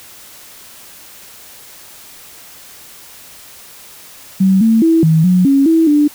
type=tone with pitch steps; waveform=sine; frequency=190.8 / 224.8 / 327 / 159.8 / 182 / 275.5 / 325.5 / 294.8 Hz; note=G3 / A3 / E4 / D#3 / F#3 / C#4 / E4 / D4; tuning=-47 / +37 / -14 / +47 / -28 / -11 / -22 / +7 cents; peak=-7 dBFS; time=4.4-6.08 s; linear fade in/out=10 ms; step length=210 ms; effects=white hiss -38 dBFS RMS until 6.14 s